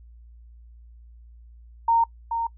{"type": "tone with echo", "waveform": "sine", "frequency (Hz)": 922, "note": "A#5", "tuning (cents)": -19, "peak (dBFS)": -16, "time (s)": [1.88, 2.04], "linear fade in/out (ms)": 5, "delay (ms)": 430, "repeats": 1, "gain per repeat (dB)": -7, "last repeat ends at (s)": 2.47, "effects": ["noise-tail reverb RT60 0.1 s tail -24 dB re dry", "added 58 Hz sine -45 dBFS peak until 2.57 s"]}